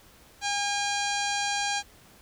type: harmonic tone with a mistuned harmonic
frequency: 810 Hz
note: G#5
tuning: 43 cents flat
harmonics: 1 / 2 / 3 / 4 / 5 / 6 / 7 / 8 / 9 / 10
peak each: -30 / -33 / -35 / -36 / -37 / -38 / -38 / -39 / -40 / -40 dBFS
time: 0.41-1.83 s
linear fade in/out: 50 ms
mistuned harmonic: 6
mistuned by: -77 cents
effects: pink hiss -55 dBFS RMS until 2.21 s